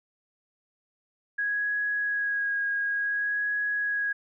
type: tone with vibrato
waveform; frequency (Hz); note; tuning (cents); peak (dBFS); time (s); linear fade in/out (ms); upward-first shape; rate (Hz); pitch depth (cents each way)
sine; 1654; G#6; -8; -25; 1.38-4.13; 10; sine; 0.56; 17
effects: none